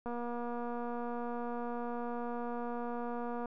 click train, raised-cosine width 1 ms, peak -27 dBFS, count 813, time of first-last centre 0.06-3.457 s, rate 239 Hz, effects none

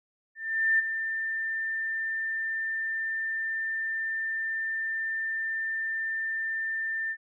sine tone with ADSR envelope, 1791 Hz, A6, 30 cents sharp, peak -19 dBFS, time 0.35-7.17 s, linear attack 440 ms, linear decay 17 ms, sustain -9 dB, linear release 62 ms, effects none

